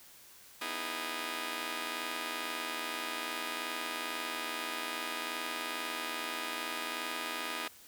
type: chord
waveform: 5% pulse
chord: E major seventh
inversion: second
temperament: just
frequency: 247.2 / 309 / 329.6 / 412 Hz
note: B3 / D#4 / E4 / G#4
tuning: +2 / -12 / 0 / -14 cents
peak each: -32 / -31 / -32 / -32 dBFS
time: 0.61-7.68 s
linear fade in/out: 5 ms
effects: white hiss -56 dBFS RMS until 7.87 s